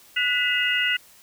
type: tone cluster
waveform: sine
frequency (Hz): 1467 / 1985 / 2592 / 2838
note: F#6 / B6 / E7 / F7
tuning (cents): -15 / +8 / -30 / +27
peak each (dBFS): -26 / -24 / -30 / -24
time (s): 0.16-0.97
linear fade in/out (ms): 10
effects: white hiss -52 dBFS RMS until 1.22 s